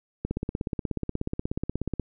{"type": "click train", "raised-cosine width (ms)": 3, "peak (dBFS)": -15, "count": 30, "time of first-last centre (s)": [0.25, 1.997], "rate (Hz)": 16.6, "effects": []}